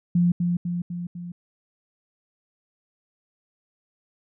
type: tone with echo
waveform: sine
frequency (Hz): 174.61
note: F3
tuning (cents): 0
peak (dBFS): -16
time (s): 0.15-0.32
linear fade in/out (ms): 5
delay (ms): 250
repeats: 4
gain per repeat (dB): -4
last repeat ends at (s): 1.32
effects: none